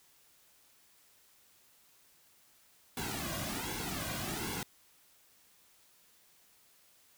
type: noise with flanger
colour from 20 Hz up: pink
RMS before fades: -38 dBFS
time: 2.97-4.63 s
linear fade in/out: 2 ms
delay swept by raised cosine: 1.6 to 2.3 ms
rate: 1.3 Hz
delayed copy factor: -0.8
effects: white hiss -65 dBFS RMS until 7.17 s